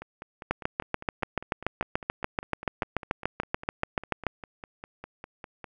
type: two click trains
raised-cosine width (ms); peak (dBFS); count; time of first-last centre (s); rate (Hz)
0.5; -24 / -10; 29 / 27; 0.02-5.642 / 0.51-4.267; 4.98 / 6.92
effects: none